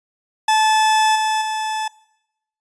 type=tone with level steps; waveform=40% pulse; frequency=869 Hz; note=A5; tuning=22 cents flat; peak=-12 / -16 / -20 dBFS; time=0.48-1.88 s; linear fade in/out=5 ms; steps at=1.15 / 1.41 s; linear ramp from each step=10 ms; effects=noise-tail reverb RT60 0.8 s tail -20 dB re dry + resampled to 22050 Hz